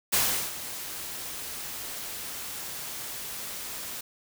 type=noise with ADSR envelope; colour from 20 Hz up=white; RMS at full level=-23 dBFS; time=0.12-4.01 s; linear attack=15 ms; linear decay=370 ms; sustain=-14 dB; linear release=5 ms; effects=none